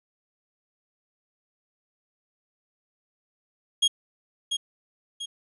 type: tone with echo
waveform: 40% pulse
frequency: 3271 Hz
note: G#7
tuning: 27 cents flat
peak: -17 dBFS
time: 3.82-3.88 s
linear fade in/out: 10 ms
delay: 690 ms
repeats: 2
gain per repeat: -7 dB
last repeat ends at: 5.26 s
effects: resampled to 24000 Hz